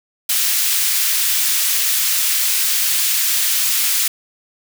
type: high-pass noise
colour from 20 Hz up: white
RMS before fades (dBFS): -17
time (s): 0.29-4.08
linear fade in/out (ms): 5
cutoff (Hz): 2000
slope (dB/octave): 12
effects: none